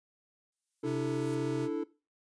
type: noise with exponential growth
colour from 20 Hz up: violet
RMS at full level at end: -46 dBFS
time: 0.52-1.35 s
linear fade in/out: 5 ms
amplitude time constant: 180 ms
type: tone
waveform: square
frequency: 131.5 Hz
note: C3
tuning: 9 cents sharp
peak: -36 dBFS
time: 0.83-1.69 s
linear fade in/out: 50 ms
type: chord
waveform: triangle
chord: D suspended second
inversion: none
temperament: equal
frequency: 293.7 / 329.6 / 440 Hz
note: D4 / E4 / A4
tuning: 0 / 0 / 0 cents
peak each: -33 / -33 / -33 dBFS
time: 0.83-1.84 s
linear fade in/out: 10 ms
effects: noise-tail reverb RT60 0.3 s tail -19 dB re dry + resampled to 22050 Hz